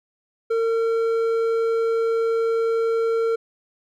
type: tone with hard clipping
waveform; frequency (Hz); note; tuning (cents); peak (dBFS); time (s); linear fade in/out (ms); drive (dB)
sine; 455.2; A#4; -41; -20; 0.5-3.36; 10; 6
effects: none